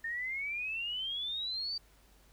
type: exponential sweep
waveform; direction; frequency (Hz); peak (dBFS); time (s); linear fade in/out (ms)
sine; up; 1809 to 4669; -34; 0.04-1.78; 5
effects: added 50 Hz sine -62 dBFS peak until 2.32 s + pink hiss -65 dBFS RMS until 2.32 s